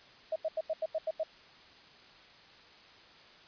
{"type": "tone bursts", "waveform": "sine", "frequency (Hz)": 636, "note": "D#5", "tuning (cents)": 38, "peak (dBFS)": -29, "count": 8, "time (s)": [0.32, 1.234], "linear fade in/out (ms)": 5, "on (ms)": 39, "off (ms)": 86, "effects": ["white hiss -56 dBFS RMS until 3.47 s", "resampled to 11025 Hz"]}